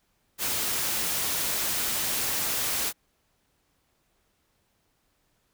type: noise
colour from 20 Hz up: white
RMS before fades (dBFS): -28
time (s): 0.38-2.93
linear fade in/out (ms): 50
effects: pink hiss -71 dBFS RMS until 5.53 s